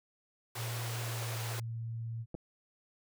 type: high-pass noise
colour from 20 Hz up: pink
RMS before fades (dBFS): -42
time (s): 0.55-1.6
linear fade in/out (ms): 5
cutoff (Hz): 380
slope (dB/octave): 24
type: tone with pitch glide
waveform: sine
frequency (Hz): 116.54 to 114.54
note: A#2 to A#2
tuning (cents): 0 to -30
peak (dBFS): -36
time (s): 0.55-2.26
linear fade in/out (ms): 50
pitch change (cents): -30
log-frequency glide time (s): 1.03-1.44
type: clicks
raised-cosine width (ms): 2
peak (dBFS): -29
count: 2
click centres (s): 2.344 / 2.35
effects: none